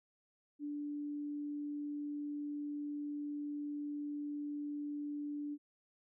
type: tone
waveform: sine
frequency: 292.4 Hz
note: D4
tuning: 7 cents flat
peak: -38 dBFS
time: 0.59-5.58 s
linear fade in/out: 50 ms
effects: none